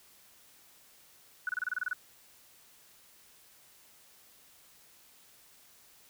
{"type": "tone bursts", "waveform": "sine", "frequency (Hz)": 1480, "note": "F#6", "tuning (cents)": 0, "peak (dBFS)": -29, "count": 10, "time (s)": [1.47, 1.932], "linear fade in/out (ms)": 2, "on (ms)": 21, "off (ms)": 28, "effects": ["white hiss -60 dBFS RMS until 6.09 s"]}